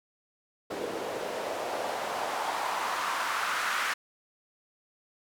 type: noise with band-pass filter sweep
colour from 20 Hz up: white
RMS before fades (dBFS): -32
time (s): 0.7-3.94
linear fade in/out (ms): 10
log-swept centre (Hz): 420 to 1500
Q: 2.2
effects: none